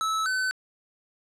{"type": "tone pair in turn", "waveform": "square", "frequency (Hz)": [1304, 1517.3], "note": ["E6", "F#6"], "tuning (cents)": [-19, 43], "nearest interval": "minor third", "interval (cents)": 262, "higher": "second", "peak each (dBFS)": -25, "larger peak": "neither", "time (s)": [[0.01, 0.26], [0.26, 0.51]], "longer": "neither", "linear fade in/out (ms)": 0, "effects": ["low-pass 9000 Hz 12 dB/octave"]}